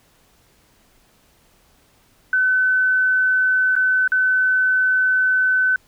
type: tone with dropouts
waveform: sine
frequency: 1514 Hz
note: F#6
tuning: 39 cents sharp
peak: -14 dBFS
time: 2.33-5.76 s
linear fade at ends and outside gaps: 2 ms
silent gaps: 3.754-3.763 / 4.077-4.119 s
effects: pink hiss -57 dBFS RMS until 5.87 s